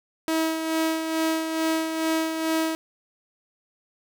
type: tone with tremolo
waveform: sawtooth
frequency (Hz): 321.4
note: E4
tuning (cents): -44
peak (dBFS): -17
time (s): 0.28-2.75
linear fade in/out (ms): 0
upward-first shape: sine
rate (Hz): 2.3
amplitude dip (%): 50
effects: none